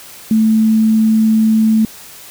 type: tone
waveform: sine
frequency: 219.9 Hz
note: A3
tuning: 1 cent flat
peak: -8 dBFS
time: 0.31-1.85 s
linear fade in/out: 2 ms
effects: white hiss -36 dBFS RMS until 2.3 s